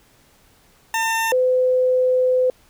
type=tone pair in turn; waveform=20% pulse / sine; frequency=902 / 508.3 Hz; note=A5 / B4; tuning=+43 / +50 cents; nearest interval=minor seventh; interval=993 cents; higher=first; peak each=-14 dBFS; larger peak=neither; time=0.94-1.32 / 1.32-2.5 s; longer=second; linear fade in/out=2 ms; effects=pink hiss -55 dBFS RMS until 2.69 s